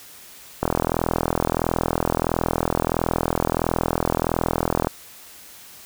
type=click train; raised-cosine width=1 ms; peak=-5 dBFS; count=177; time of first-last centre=0.63-4.871 s; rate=41.5 Hz; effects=white hiss -44 dBFS RMS until 5.85 s